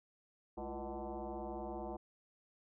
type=tone with frequency modulation; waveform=sine; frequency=198 Hz; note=G3; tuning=18 cents sharp; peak=-40 dBFS; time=0.57-1.97 s; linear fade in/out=10 ms; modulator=137 Hz; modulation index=5.2; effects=none